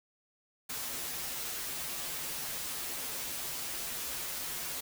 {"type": "noise with comb filter", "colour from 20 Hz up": "white", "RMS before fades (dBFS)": -38, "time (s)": [0.69, 4.81], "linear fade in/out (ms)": 10, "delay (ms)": 9.9, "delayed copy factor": -0.75, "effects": []}